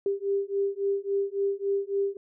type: beating tone pair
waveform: sine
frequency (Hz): 395.3 / 398.9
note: G4 / G4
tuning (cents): +15 / +30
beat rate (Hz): 3.6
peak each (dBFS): -28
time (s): 0.06-2.17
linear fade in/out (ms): 2
effects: none